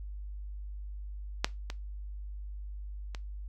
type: clicks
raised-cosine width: 0.2 ms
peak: -8 / -20 / -23 dBFS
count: 3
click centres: 1.445 / 1.701 / 3.148 s
effects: noise-tail reverb RT60 0.2 s tail -19 dB re dry + added 50 Hz sine -38 dBFS peak until 3.48 s